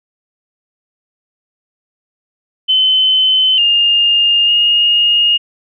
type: tone with pitch steps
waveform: sine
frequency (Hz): 3052 / 2822 / 2851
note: G7 / F7 / F7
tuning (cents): -47 / +17 / +35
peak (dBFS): -8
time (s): 2.68-5.38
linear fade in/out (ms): 20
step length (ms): 900
effects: none